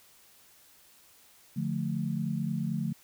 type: chord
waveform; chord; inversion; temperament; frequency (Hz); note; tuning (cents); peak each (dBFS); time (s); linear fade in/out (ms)
sine; D minor; none; just; 146.83 / 176.2 / 220.2; D3 / F3 / A3; 0 / +16 / +2; -33; 1.56-2.93; 10
effects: white hiss -59 dBFS RMS until 3.03 s